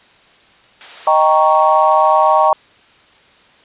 white high-pass noise, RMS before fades -33 dBFS, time 0.81-2.49 s, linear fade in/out 0 ms, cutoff 550 Hz, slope 12 dB/octave
sine chord, Eb dominant seventh, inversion none, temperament equal, 622.3 / 784 / 932.3 / 1108.7 Hz, Eb5 / G5 / Bb5 / Db6, 0 / 0 / 0 / 0 cents, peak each -14 dBFS, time 1.07-2.53 s, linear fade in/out 2 ms
effects white hiss -48 dBFS RMS until 3.64 s + resampled to 8000 Hz

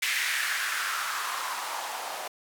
blue noise with band-pass filter sweep, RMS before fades -31 dBFS, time 0.02-2.28 s, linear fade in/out 5 ms, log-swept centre 2100 to 700 Hz, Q 3.2, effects none

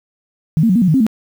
sine tone with pitch steps, 158.1 / 228 / 184 / 236.9 / 184.7 / 156.2 / 265.7 / 219.1 Hz, D#3 / A#3 / F#3 / A#3 / F#3 / D#3 / C4 / A3, +28 / -38 / -9 / +28 / -3 / +7 / +27 / -7 cents, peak -9 dBFS, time 0.57-1.066 s, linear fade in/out 0 ms, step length 62 ms, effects 7-bit

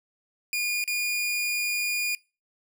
sawtooth tone with dropouts, 2433 Hz, D#7, 39 cents flat, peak -22 dBFS, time 0.53-2.15 s, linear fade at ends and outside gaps 1 ms, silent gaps 0.84-0.877 s, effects noise-tail reverb RT60 0.3 s tail -24 dB re dry

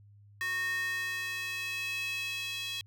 square tone with high-pass filter sweep, 367.8 Hz, F#4, 10 cents flat, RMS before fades -35 dBFS, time 0.41-2.81 s, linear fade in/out 0 ms, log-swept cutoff 1700 to 3100 Hz, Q 4.9, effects added 102 Hz sine -54 dBFS peak until 2.86 s

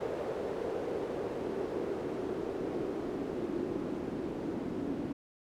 pink noise with band-pass filter sweep, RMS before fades -36 dBFS, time 0-5.13 s, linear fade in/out 10 ms, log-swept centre 470 to 290 Hz, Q 3, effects none

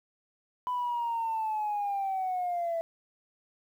sine linear sweep, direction down, 1000 to 659.3 Hz, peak -27 dBFS, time 0.67-2.81 s, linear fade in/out 0 ms, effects tanh soft clip ceiling -25 dBFS + 10-bit

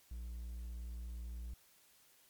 triangle tone, 58.8 Hz, A#1, 16 cents sharp, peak -40 dBFS, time 0.11-1.54 s, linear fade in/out 5 ms, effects white hiss -67 dBFS RMS until 2.29 s + MP3 96 kbps

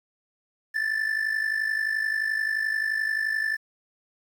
triangle tone with amplitude modulation, 1760 Hz, A6, in tune, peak -19 dBFS, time 0.74-3.57 s, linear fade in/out 20 ms, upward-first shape sine, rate 51.5 Hz, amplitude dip 70%, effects 9-bit

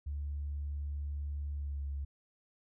sine tone with pitch glide, 72.3 to 70.2 Hz, D2 to C#2, -27 to +22 cents, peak -34 dBFS, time 0.06-2.05 s, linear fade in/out 10 ms, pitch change -51 cents, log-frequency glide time 1.54-1.84 s, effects tanh soft clip ceiling -30 dBFS

